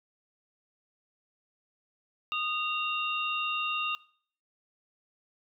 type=tone cluster; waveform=sine; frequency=1232 / 2767 / 3685 Hz; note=D#6 / F7 / A#7; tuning=-17 / -17 / -21 cents; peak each=-33 / -31 / -38 dBFS; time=2.32-3.95 s; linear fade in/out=0 ms; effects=noise-tail reverb RT60 0.5 s tail -20 dB re dry